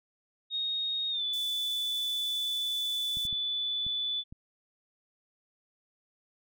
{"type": "tone with pitch glide", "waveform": "sine", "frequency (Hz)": [3729, 3479], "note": ["A#7", "A7"], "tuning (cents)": [0, -20], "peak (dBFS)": -29, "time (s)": [0.5, 4.24], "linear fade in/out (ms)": 50, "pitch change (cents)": -120, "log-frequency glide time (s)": [1.1, 1.24]}
{"type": "high-pass noise", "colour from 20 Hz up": "pink", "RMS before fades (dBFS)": -46, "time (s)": [1.33, 3.27], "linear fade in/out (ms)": 5, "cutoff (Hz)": 6200, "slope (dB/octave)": 24}
{"type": "clicks", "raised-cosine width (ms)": 5, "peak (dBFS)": -33, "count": 5, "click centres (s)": [3.171, 3.252, 3.328, 3.866, 4.325]}
{"effects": []}